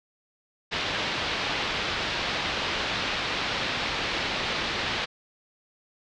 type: low-pass noise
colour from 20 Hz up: white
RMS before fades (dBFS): -29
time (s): 0.71-5.06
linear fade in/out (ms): 20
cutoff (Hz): 4100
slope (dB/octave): 24
effects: low-pass 7000 Hz 12 dB/octave